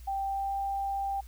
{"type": "tone with pitch glide", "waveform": "sine", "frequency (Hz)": [784, 789.5], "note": ["G5", "G5"], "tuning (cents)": [0, 12], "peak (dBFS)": -29, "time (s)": [0.07, 1.21], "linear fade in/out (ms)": 10, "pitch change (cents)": 12, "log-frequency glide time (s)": [0.25, 0.57], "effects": ["added 59 Hz sine -44 dBFS peak until 1.27 s", "white hiss -60 dBFS RMS until 1.27 s"]}